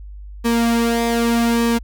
sawtooth tone with flanger, 233.1 Hz, A#3, in tune, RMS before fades -17 dBFS, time 0.44-1.79 s, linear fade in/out 20 ms, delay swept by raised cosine 1.4 to 3.6 ms, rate 0.83 Hz, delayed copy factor -0.6, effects added 50 Hz sine -32 dBFS peak until 1.83 s

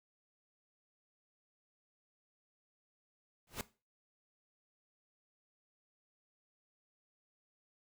pink noise with exponential growth, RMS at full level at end -35 dBFS, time 3.47-3.61 s, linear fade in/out 2 ms, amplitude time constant 29 ms, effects noise-tail reverb RT60 0.3 s tail -17 dB re dry

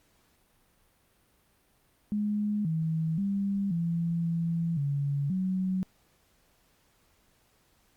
sine tone with pitch steps, 208.5 / 160.6 / 198.4 / 168.4 / 167.2 / 141.5 / 186.7 Hz, G#3 / E3 / G3 / E3 / E3 / C#3 / F#3, +7 / -45 / +21 / +37 / +25 / +36 / +16 cents, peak -26 dBFS, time 2.12-5.83 s, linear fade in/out 0 ms, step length 530 ms, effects pink hiss -67 dBFS RMS until 7.96 s + Opus 48 kbps

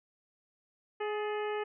harmonic tone with a mistuned harmonic, 420 Hz, G#4, 19 cents sharp, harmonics 1 / 2 / 3 / 4 / 5 / 6 / 7, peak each -33 / -39 / -43 / -45 / -47 / -49 / -50 dBFS, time 1-1.64 s, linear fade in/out 10 ms, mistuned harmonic 4, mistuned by +60 cents, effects none

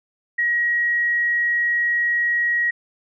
sine tone, 1900 Hz, A#6, 33 cents sharp, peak -17 dBFS, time 0.38-2.71 s, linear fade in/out 10 ms, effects none

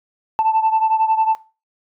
sine beating tone pair, 880 / 891 Hz, A5 / A5, 0 / +22 cents, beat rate 11 Hz, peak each -14 / -18 dBFS, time 0.39-1.35 s, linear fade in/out 0 ms, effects noise-tail reverb RT60 0.3 s tail -17 dB re dry + tanh soft clip ceiling -9 dBFS

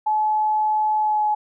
sine tone with pitch glide, 857 to 846.7 Hz, A5 to G#5, -46 to +33 cents, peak -17 dBFS, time 0.06-1.35 s, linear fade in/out 10 ms, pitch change -21 cents, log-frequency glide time 0.99-1.24 s, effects none

